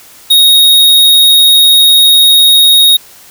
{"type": "tone", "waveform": "square", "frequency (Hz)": 3752, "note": "A#7", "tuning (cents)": 11, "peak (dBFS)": -3, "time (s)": [0.3, 2.97], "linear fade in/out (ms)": 10, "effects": ["white hiss -37 dBFS RMS until 3.3 s"]}